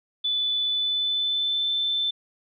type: tone with pitch glide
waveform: sine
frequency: 3484 to 3535 Hz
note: A7 to A7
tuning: -18 to +7 cents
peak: -22 dBFS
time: 0.24-2.11 s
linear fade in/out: 10 ms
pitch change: +25 cents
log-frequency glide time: 0.63-1.7 s
effects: none